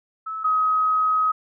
sine tone pair in turn, 1301 / 1266.2 Hz, E6 / D#6, -23 / +30 cents, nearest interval unison, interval 47 cents, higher first, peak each -27 / -17 dBFS, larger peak second, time 0.26-0.44 / 0.44-1.32 s, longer second, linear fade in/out 10 ms, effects none

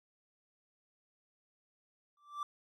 triangle tone with exponential growth, 1171 Hz, D6, 5 cents flat, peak -31 dBFS, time 2.17-2.43 s, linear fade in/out 2 ms, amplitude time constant 56 ms, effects none

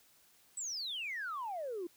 sine exponential sweep, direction down, 8130 to 329.6 Hz, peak -36 dBFS, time 0.57-1.87 s, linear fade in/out 5 ms, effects tanh soft clip ceiling -33 dBFS + white hiss -66 dBFS RMS until 1.96 s

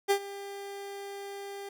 30% pulse tone with ADSR envelope, 399 Hz, G4, 31 cents sharp, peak -18 dBFS, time 0.08-1.69 s, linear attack 27 ms, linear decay 79 ms, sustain -18 dB, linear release 4 ms, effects none

